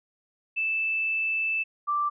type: tone pair in turn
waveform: sine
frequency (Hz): 2637 / 1174.6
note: E7 / D6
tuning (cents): 0 / 0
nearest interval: octave + major second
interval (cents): 1400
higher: first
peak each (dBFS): -24 / -23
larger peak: second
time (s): 0.56-1.64 / 1.87-2.1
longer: first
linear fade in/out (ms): 20
effects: none